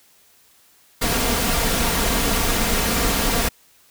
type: noise with comb filter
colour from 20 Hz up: pink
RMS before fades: -20 dBFS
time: 1.01-3.49 s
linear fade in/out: 10 ms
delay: 4.3 ms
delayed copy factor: +0.5
effects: white hiss -55 dBFS RMS until 3.9 s